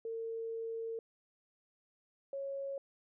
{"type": "tone pair in turn", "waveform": "sine", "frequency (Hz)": [454, 550.9], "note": ["A#4", "C#5"], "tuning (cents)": [-46, -11], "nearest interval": "minor third", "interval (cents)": 335, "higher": "second", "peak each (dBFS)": [-37, -37], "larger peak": "neither", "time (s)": [[0.05, 0.99], [2.33, 2.78]], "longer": "first", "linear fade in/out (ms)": 2, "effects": []}